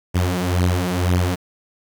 sawtooth beating tone pair, 88.8 / 90.8 Hz, F2 / F#2, +29 / -32 cents, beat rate 2 Hz, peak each -16 dBFS, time 0.14-1.36 s, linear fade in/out 20 ms, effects 7-bit

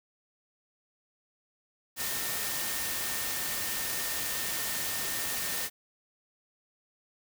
sine tone in noise, 1819 Hz, A#6, 43 cents flat, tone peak -42 dBFS, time 1.96-5.7 s, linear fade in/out 50 ms, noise white, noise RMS -33 dBFS, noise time 1.96-5.7 s, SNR -12 dB, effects none

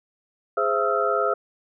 sine tone cluster, 415 / 520 / 670 / 1279 / 1358 Hz, G#4 / C5 / E5 / D#6 / F6, -1 / -11 / +28 / +47 / -49 cents, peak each -26 dBFS, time 0.57-1.34 s, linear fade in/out 5 ms, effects none

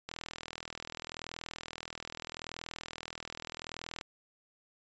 click train, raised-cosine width 0.2 ms, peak -22 dBFS, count 161, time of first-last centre 0.09-4.012 s, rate 40.8 Hz, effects resampled to 16000 Hz

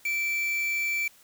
triangle tone with quantisation, 2334 Hz, D7, 11 cents flat, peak -24 dBFS, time 0.05-1.08 s, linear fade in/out 5 ms, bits 6, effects white hiss -57 dBFS RMS until 1.23 s

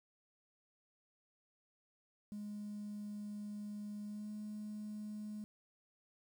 triangle tone with pitch glide, 207.7 to 211.2 Hz, G#3 to G#3, 0 to +29 cents, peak -39 dBFS, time 2.32-5.44 s, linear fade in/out 0 ms, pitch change +29 cents, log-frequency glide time 4.04-4.3 s, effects tanh soft clip ceiling -39 dBFS + 11-bit

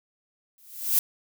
violet noise with exponential growth, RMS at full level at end -18 dBFS, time 0.58-0.99 s, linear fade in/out 1 ms, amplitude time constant 87 ms, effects none

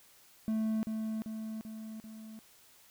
triangle tone with echo, 219.4 Hz, A3, 5 cents flat, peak -27 dBFS, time 0.48-0.83 s, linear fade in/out 0 ms, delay 390 ms, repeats 4, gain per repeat -4 dB, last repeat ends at 2.39 s, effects white hiss -61 dBFS RMS until 2.9 s

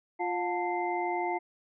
sine tone cluster, 349.9 / 715 / 887 / 2082 Hz, F4 / F5 / A5 / C7, +3 / +41 / +14 / -9 cents, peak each -33 / -33 / -33 / -38 dBFS, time 0.19-1.39 s, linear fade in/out 20 ms, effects none

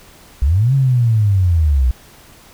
sine linear two-way sweep, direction up then down, 59.5 to 138.5 to 59.5 Hz, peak -10 dBFS, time 0.42-1.91 s, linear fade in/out 0 ms, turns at 0.74 s, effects pink hiss -44 dBFS RMS until 2.53 s

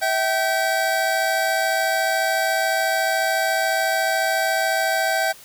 square tone cluster, 653 / 767 / 1546 Hz, E5 / G5 / G6, -17 / -38 / -24 cents, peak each -24 dBFS, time 0.01-5.33 s, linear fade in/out 20 ms, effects white hiss -45 dBFS RMS until 5.44 s

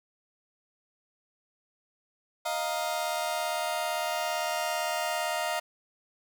sawtooth chord, Eb suspended second, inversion none, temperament just, 622.3 / 700 / 933.4 Hz, Eb5 / F5 / Bb5, 0 / +4 / +2 cents, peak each -29 / -28 / -31 dBFS, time 2.45-5.6 s, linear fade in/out 10 ms, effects none

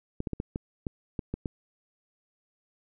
clicks, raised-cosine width 3 ms, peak -18 dBFS, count 9, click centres 0.204 / 0.272 / 0.333 / 0.401 / 0.559 / 0.868 / 1.192 / 1.34 / 1.458 s, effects none

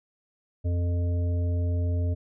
harmonic tone, 87.31 Hz, F2, in tune, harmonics 1 / 3 / 5 / 7, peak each -23 / -37 / -41 / -41 dBFS, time 0.64-2.15 s, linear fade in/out 20 ms, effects none

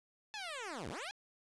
10% pulse linear two-way sweep, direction down then up, 880 to 62.6 to 855 Hz, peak -33 dBFS, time 0.34-1.11 s, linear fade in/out 0 ms, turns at 0.89 s, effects resampled to 22050 Hz + 10-bit

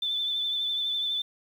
sine tone with vibrato, 3520 Hz, A7, in tune, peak -26 dBFS, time 0.02-1.22 s, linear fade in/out 5 ms, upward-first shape sine, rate 12 Hz, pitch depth 27 cents each way, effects 9-bit

